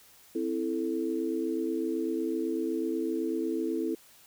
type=chord; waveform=sine; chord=A minor; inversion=first; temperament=equal; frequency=261.6 / 329.6 / 440 Hz; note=C4 / E4 / A4; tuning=0 / 0 / 0 cents; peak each=-34 / -30 / -34 dBFS; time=0.35-3.95 s; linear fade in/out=5 ms; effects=white hiss -57 dBFS RMS until 4.26 s